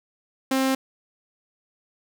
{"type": "tone", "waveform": "sawtooth", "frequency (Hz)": 265.1, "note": "C4", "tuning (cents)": 23, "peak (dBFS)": -16, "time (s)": [0.51, 0.75], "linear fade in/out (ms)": 5, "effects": []}